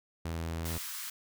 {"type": "tone", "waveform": "sawtooth", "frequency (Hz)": 82.41, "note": "E2", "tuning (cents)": 0, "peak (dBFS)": -30, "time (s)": [0.25, 0.78], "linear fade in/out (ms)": 5}
{"type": "high-pass noise", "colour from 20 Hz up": "white", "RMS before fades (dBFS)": -40, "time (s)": [0.65, 1.1], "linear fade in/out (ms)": 5, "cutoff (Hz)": 1000, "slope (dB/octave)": 48}
{"effects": []}